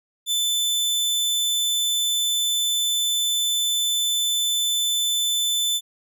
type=tone; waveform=sawtooth; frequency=3520 Hz; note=A7; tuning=in tune; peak=-17 dBFS; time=0.26-5.81 s; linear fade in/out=50 ms; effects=none